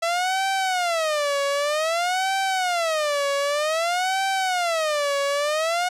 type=tone with vibrato; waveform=sawtooth; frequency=659.3 Hz; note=E5; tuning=in tune; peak=-17 dBFS; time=0.02-5.89 s; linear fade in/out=10 ms; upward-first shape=sine; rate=0.53 Hz; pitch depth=280 cents each way; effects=low-pass 9000 Hz 12 dB/octave